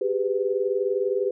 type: tone cluster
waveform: sine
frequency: 387.5 / 407.3 / 500 Hz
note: G4 / G#4 / B4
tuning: -20 / -34 / +21 cents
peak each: -26 dBFS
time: 0.01-1.31 s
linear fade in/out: 5 ms
effects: none